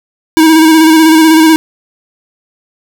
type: tone with vibrato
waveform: square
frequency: 318.8 Hz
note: D#4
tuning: 42 cents sharp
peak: -3 dBFS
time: 0.37-1.56 s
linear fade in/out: 0 ms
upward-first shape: square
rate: 16 Hz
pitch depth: 28 cents each way
effects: none

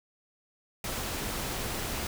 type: noise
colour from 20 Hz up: pink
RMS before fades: -34 dBFS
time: 0.84-2.07 s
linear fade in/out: 2 ms
effects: none

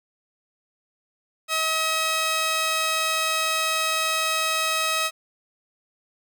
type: tone pair together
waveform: 10% pulse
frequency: 638.5 / 1277 Hz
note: D#5 / D#6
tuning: +45 / +45 cents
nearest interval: octave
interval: 1200 cents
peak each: -18 dBFS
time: 1.48-5.11 s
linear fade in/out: 50 ms
effects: none

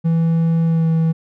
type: tone with pitch glide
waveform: triangle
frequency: 164.81 to 162.45 Hz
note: E3 to E3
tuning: 0 to -25 cents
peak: -11 dBFS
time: 0.04-1.13 s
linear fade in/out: 20 ms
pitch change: -25 cents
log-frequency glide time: 0.65-0.88 s
effects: none

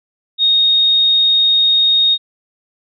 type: tone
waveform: sine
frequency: 3721 Hz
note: A#7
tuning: 4 cents flat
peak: -9 dBFS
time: 0.38-2.18 s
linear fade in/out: 50 ms
effects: none

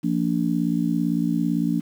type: harmonic tone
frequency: 57.8 Hz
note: A#1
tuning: 14 cents flat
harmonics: 3 / 4 / 5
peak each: -24 / -24 / -24 dBFS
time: 0.03-1.81 s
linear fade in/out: 20 ms
effects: 8-bit

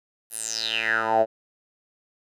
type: tone with band-pass filter sweep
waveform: 10% pulse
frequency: 111.9 Hz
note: A2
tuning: 30 cents sharp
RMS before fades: -24 dBFS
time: 0.3-1.26 s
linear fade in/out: 50 ms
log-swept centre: 12000 to 570 Hz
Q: 7.5
effects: none

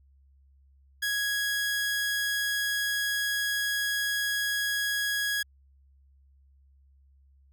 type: tone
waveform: sawtooth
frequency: 1661.2 Hz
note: G#6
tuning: in tune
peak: -23 dBFS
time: 1.02-5.43 s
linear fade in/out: 10 ms
effects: added 68 Hz sine -57 dBFS peak until 7.52 s

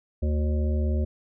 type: harmonic tone with a mistuned harmonic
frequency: 75.7 Hz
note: D#2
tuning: 47 cents flat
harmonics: 1 / 3 / 5 / 7 / 8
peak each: -22 / -32 / -36 / -39 / -40 dBFS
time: 0.22-1.05 s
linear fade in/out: 10 ms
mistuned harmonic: 5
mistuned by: -59 cents
effects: none

